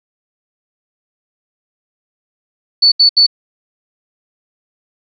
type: tone bursts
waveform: sine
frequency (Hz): 4470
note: C#8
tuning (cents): +14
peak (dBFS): -5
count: 3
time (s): 2.82-3.266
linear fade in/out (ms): 10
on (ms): 100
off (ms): 73
effects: none